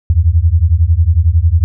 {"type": "beating tone pair", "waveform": "sine", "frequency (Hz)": [77.78, 88.78], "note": ["D#2", "F2"], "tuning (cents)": [0, 29], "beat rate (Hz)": 11, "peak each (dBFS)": -10, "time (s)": [0.1, 1.64], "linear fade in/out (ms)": 0, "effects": []}